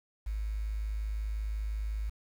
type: tone with quantisation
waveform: sine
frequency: 52.8 Hz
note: G#1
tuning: 29 cents sharp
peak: -31 dBFS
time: 0.26-2.1 s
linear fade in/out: 10 ms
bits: 9
effects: none

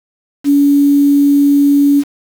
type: tone with quantisation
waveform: sine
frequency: 284.3 Hz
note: C#4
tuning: 44 cents sharp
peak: -6 dBFS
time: 0.44-2.04 s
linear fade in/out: 50 ms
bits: 5
effects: none

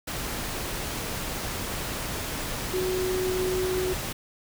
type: tone in noise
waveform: sine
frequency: 370 Hz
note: F#4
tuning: in tune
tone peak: -25 dBFS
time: 2.73-3.94 s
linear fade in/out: 10 ms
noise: pink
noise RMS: -32 dBFS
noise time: 0.07-4.13 s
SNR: +4 dB
effects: none

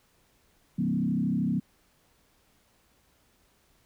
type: tone with frequency modulation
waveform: sine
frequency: 207.7 Hz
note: G#3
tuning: in tune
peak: -24 dBFS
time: 0.78-1.6 s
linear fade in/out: 10 ms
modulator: 33 Hz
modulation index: 1.7
effects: pink hiss -66 dBFS RMS until 3.85 s

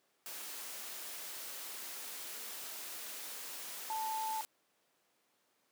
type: tone in noise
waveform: sine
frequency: 880 Hz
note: A5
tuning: in tune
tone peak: -35 dBFS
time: 3.9-4.41 s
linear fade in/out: 0 ms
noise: white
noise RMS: -45 dBFS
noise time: 0.26-4.45 s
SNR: +7 dB
effects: pink hiss -75 dBFS RMS until 5.71 s + high-pass 300 Hz 12 dB/octave

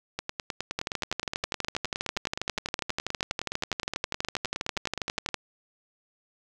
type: two click trains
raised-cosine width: 0.2 ms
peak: -11 / -13 dBFS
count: 57 / 50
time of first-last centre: 0.79-5.343 / 0.19-5.289 s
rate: 12.3 / 9.61 Hz
effects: none

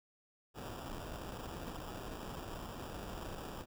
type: noise with sample-and-hold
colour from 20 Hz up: pink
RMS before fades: -45 dBFS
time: 0.54-3.66 s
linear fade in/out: 50 ms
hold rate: 2100 Hz
effects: none

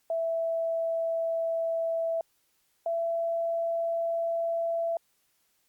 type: tone pair in turn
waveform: sine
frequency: 660 / 669.2 Hz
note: E5 / E5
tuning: +2 / +26 cents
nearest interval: unison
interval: 24 cents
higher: second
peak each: -26 dBFS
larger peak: neither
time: 0.1-2.21 / 2.86-4.97 s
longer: neither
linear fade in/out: 2 ms
effects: white hiss -71 dBFS RMS until 5.68 s + Opus 48 kbps

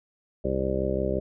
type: harmonic tone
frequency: 65.8 Hz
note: C2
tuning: 10 cents sharp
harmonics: 1 / 2 / 3 / 4 / 5 / 6 / 7 / 8 / 9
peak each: -32 / -35 / -32 / -39 / -34 / -30 / -38 / -32 / -31 dBFS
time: 0.44-1.2 s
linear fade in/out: 10 ms
effects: none

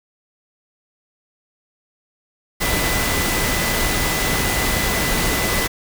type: tone in noise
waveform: sine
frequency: 2000 Hz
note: B6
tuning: 21 cents sharp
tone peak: -26 dBFS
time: 2.6-5.68 s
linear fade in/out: 20 ms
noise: pink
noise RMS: -20 dBFS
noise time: 2.6-5.68 s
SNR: -9 dB
effects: none

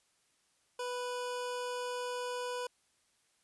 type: tone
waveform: 25% pulse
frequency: 493.9 Hz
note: B4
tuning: in tune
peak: -32 dBFS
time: 0.79-2.67 s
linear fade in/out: 5 ms
effects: white hiss -73 dBFS RMS until 3.43 s + resampled to 24000 Hz

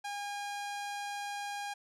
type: tone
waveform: sawtooth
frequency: 813 Hz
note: G#5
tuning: 37 cents flat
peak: -33 dBFS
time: 0.04-1.74 s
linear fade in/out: 10 ms
effects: low-pass 10000 Hz 12 dB/octave

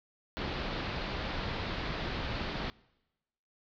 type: low-pass noise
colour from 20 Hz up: pink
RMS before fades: -36 dBFS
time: 0.37-2.7 s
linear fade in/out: 0 ms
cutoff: 4600 Hz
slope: 48 dB/octave
effects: noise-tail reverb RT60 1.0 s tail -24 dB re dry

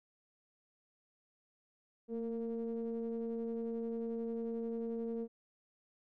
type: ring-modulated tone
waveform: triangle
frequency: 116.54 Hz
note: A#2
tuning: in tune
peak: -31 dBFS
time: 2.08-5.28 s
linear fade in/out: 50 ms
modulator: 344 Hz
effects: none

